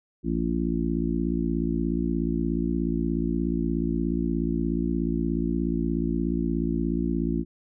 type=harmonic tone with a mistuned harmonic; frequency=56.8 Hz; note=A#1; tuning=44 cents flat; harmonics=1 / 3 / 4 / 5 / 6; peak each=-31 / -29 / -29 / -29 / -31 dBFS; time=0.23-7.45 s; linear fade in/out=50 ms; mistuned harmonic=1; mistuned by=+42 cents; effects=none